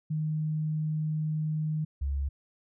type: tone pair in turn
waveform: sine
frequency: 154.8 / 69.6 Hz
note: D#3 / C#2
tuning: -9 / +8 cents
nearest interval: octave + major second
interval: 1383 cents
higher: first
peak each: -27 dBFS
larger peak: neither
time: 0.1-1.85 / 2.01-2.29 s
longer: first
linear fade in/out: 10 ms
effects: none